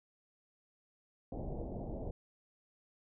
pink low-pass noise, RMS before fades -41 dBFS, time 1.32-2.11 s, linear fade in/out 2 ms, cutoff 750 Hz, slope 48 dB/octave, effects none

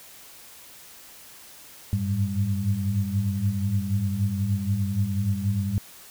sine tone cluster, 96.1 / 102.6 / 106.5 / 196.9 Hz, G2 / G#2 / G#2 / G3, -34 / -21 / +44 / +8 cents, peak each -28 dBFS, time 1.93-5.78 s, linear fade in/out 0 ms, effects white hiss -47 dBFS RMS until 6.1 s

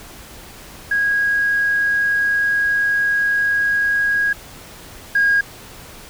sine tone pair in turn, 1645 / 1632.7 Hz, G#6 / G#6, -17 / -30 cents, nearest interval unison, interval 13 cents, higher first, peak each -14 / -11 dBFS, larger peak second, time 0.91-4.33 / 5.15-5.41 s, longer first, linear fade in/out 5 ms, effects tanh soft clip ceiling -8 dBFS + pink hiss -39 dBFS RMS until 6.09 s

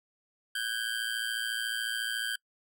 25% pulse ring-modulated tone, 1569 Hz, G6, 1 cent sharp, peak -24 dBFS, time 0.55-2.36 s, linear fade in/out 5 ms, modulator 57 Hz, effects noise-tail reverb RT60 0.1 s tail -26 dB re dry

